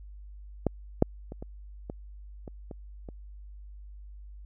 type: clicks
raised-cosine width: 2 ms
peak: -11 / -6 / -26 / -26 / -22 / -27 / -26 / -28 dBFS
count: 8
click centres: 0.667 / 1.024 / 1.321 / 1.425 / 1.899 / 2.478 / 2.712 / 3.088 s
effects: added 50 Hz sine -43 dBFS peak until 4.45 s